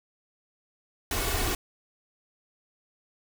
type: noise with comb filter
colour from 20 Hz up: pink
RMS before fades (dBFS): -28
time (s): 1.11-1.55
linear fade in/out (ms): 2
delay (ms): 2.7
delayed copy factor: +0.55
effects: none